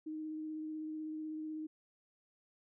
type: tone with vibrato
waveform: sine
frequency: 311.1 Hz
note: D#4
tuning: in tune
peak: -39 dBFS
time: 0.06-1.67 s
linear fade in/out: 10 ms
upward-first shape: sine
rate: 16 Hz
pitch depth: 13 cents each way
effects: none